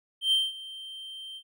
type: tone with ADSR envelope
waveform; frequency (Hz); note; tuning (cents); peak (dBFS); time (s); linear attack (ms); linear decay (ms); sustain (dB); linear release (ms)
triangle; 3136; G7; 0; -18; 0.21-1.43; 110; 200; -19; 67
effects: none